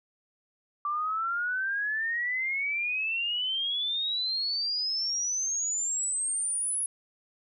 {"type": "exponential sweep", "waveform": "sine", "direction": "up", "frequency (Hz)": [1164, 10548], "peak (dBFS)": -27, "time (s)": [0.85, 6.86], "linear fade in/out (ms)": 2, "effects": []}